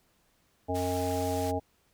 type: harmonic tone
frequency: 90.6 Hz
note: F#2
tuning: 36 cents flat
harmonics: 1 / 3 / 5 / 7 / 9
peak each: -34 / -34 / -34 / -34 / -34 dBFS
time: 0.68-1.6 s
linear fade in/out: 20 ms
type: band-pass noise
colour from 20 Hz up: white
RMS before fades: -44 dBFS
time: 0.74-1.52 s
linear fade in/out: 20 ms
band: 620 to 11000 Hz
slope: 12 dB/octave
effects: pink hiss -69 dBFS RMS until 1.93 s